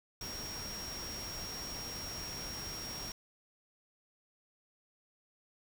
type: tone in noise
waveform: sine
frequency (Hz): 5588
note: F8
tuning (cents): 0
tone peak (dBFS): -42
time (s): 0.21-3.12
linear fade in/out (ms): 2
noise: pink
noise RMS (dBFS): -45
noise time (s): 0.21-3.12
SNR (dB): 0
effects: none